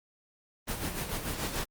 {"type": "noise with tremolo", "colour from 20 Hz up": "pink", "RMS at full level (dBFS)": -32, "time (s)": [0.67, 1.65], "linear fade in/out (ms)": 20, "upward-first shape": "sine", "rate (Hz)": 6.8, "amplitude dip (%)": 55, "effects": ["Opus 24 kbps"]}